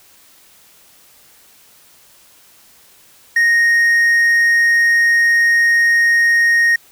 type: tone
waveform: triangle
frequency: 1863 Hz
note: A#6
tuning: 2 cents flat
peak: -8 dBFS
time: 3.36-6.76 s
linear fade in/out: 5 ms
effects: white hiss -48 dBFS RMS until 6.91 s